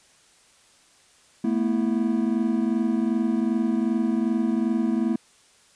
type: chord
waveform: triangle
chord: A suspended second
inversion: none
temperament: equal with one note detuned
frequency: 220 / 242.6 / 329.6 Hz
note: A3 / B3 / E4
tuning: 0 / -31 / 0 cents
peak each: -22 / -23 / -25 dBFS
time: 1.44-5.16 s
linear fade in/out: 5 ms
effects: white hiss -57 dBFS RMS until 5.75 s + resampled to 22050 Hz